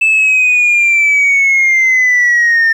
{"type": "linear sweep", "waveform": "sine", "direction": "down", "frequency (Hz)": [2637, 1800], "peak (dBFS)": -5, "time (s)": [0.01, 2.73], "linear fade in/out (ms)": 10, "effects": ["tanh soft clip ceiling -5 dBFS", "7-bit"]}